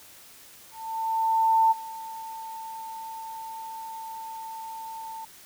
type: tone with ADSR envelope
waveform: sine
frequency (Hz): 895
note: A5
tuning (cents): +29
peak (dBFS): -16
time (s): 0.71-5.25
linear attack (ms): 1000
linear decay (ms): 23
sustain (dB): -19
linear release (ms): 6
effects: white hiss -50 dBFS RMS until 5.45 s